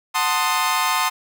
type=chord; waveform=sawtooth; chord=F# diminished seventh; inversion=none; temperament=equal with one note detuned; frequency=740 / 889.7 / 1046.5 / 1244.5 Hz; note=F#5 / A5 / C6 / Eb6; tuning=0 / +19 / 0 / 0 cents; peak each=-24 / -20 / -18 / -20 dBFS; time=0.14-1.1 s; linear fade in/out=20 ms; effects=none